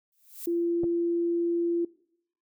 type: noise with exponential growth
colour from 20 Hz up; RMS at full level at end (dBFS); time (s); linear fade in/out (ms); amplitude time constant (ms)
violet; -35; 0.12-0.46; 2; 73
type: tone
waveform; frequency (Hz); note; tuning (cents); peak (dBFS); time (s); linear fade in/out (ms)
sine; 341.6; F4; -38; -24; 0.47-1.85; 5
type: clicks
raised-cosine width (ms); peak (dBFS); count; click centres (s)
2; -22 / -24; 2; 0.835 / 0.842
effects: noise-tail reverb RT60 0.7 s tail -21 dB re dry